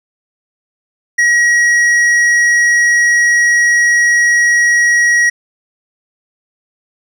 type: tone with hard clipping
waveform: sine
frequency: 1905 Hz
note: A#6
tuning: 37 cents sharp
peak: -9 dBFS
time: 1.18-5.3 s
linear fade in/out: 10 ms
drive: 7 dB
effects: none